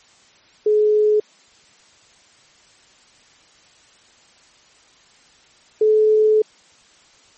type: tone pair in turn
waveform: sine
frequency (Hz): 424.2 / 431.1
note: G#4 / A4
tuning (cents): +37 / -35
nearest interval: unison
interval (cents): 28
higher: second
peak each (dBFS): -12 / -11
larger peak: second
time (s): 0.66-1.2 / 5.81-6.42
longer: second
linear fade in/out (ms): 5
effects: white hiss -52 dBFS RMS until 7.37 s + MP3 32 kbps